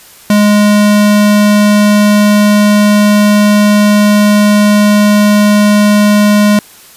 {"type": "tone", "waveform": "square", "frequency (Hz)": 207.7, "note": "G#3", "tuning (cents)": 0, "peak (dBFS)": -5, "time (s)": [0.3, 6.59], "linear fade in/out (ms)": 2, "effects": ["white hiss -37 dBFS RMS until 6.96 s", "resampled to 32000 Hz"]}